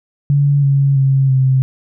sine tone with pitch steps, 142.4 / 138.75 / 135.19 / 131.72 Hz, C#3 / C#3 / C#3 / C3, +47 / +2 / -43 / +12 cents, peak -9 dBFS, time 0.3-1.62 s, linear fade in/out 0 ms, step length 330 ms, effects none

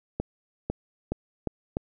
accelerating click train, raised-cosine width 2 ms, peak -14 dBFS, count 5, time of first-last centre 0.2-1.769 s, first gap 500 ms, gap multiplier 0.84, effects none

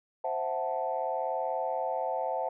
sine chord, F# half-diminished seventh, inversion second, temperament equal, 523.3 / 659.3 / 740 / 880 Hz, C5 / E5 / F#5 / A5, 0 / 0 / 0 / 0 cents, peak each -34 dBFS, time 0.24-2.49 s, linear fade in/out 5 ms, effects tanh soft clip ceiling -18 dBFS

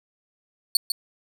sawtooth tone with echo, 4435 Hz, C#8, in tune, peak -12 dBFS, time 0.75-0.77 s, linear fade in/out 2 ms, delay 150 ms, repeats 1, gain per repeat -7 dB, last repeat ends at 0.92 s, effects 9-bit

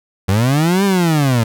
30% pulse linear two-way sweep, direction up then down, 90.2 to 202 to 109.3 Hz, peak -9 dBFS, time 0.28-1.44 s, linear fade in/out 10 ms, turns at 0.84 s, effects none

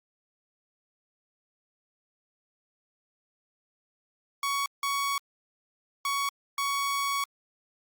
sawtooth tone bursts at uneven times, 1119 Hz, C#6, 16 cents sharp, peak -23 dBFS, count 4, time 4.43-4.66 / 4.83-5.18 / 6.05-6.29 / 6.58-7.24 s, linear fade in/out 2 ms, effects Opus 48 kbps

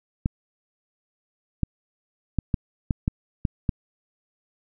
clicks, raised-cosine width 5 ms, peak -9 dBFS, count 8, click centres 0.259 / 1.633 / 2.387 / 2.542 / 2.908 / 3.079 / 3.452 / 3.692 s, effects none

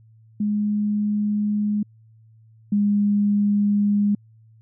sine tone pair in turn, 208.4 / 204.8 Hz, G#3 / G#3, +6 / -24 cents, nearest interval unison, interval 30 cents, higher first, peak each -19 / -16 dBFS, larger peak second, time 0.4-1.83 / 2.72-4.15 s, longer neither, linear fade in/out 5 ms, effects added 111 Hz sine -49 dBFS peak until 4.61 s

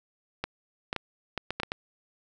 clicks, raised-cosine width 0.3 ms, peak -14 dBFS, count 8, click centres 0.44 / 0.929 / 0.963 / 1.377 / 1.506 / 1.6 / 1.633 / 1.719 s, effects none

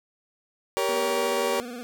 30% pulse chord, G diminished, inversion none, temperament just, 392 / 470.4 / 564.5 Hz, G4 / Bb4 / Db5, 0 / +16 / +31 cents, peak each -26 / -25 / -25 dBFS, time 0.77-1.6 s, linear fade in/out 0 ms
25% pulse tone with vibrato, 242.4 Hz, B3, 32 cents flat, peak -31 dBFS, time 0.89-1.83 s, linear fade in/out 0 ms, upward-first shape square, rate 19 Hz, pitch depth 55 cents each way
effects none

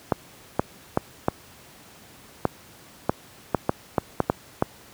clicks, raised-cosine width 1 ms, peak -4 dBFS, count 12, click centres 0.122 / 0.595 / 0.974 / 1.284 / 2.453 / 3.095 / 3.547 / 3.694 / 3.982 / 4.203 / 4.299 / 4.624 s, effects pink hiss -49 dBFS RMS until 4.93 s + high-pass 80 Hz 12 dB/octave

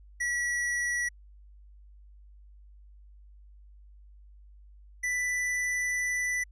square tone pair in turn, 1937 / 1982.3 Hz, B6 / B6, -34 / +6 cents, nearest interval unison, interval 40 cents, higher second, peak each -28 dBFS, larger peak neither, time 0.2-1.09 / 5.03-6.44 s, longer second, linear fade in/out 10 ms, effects added 50 Hz sine -50 dBFS peak until 6.51 s + resampled to 22050 Hz

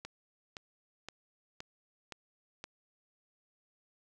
click train, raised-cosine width 0.2 ms, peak -25 dBFS, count 6, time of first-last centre 0.05-2.641 s, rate 1.93 Hz, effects none

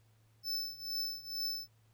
square tone with tremolo, 5274 Hz, E8, in tune, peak -33 dBFS, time 0.43-1.68 s, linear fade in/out 50 ms, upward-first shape triangle, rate 2.2 Hz, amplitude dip 90%, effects added 110 Hz sine -65 dBFS peak until 1.93 s + pink hiss -74 dBFS RMS until 1.93 s

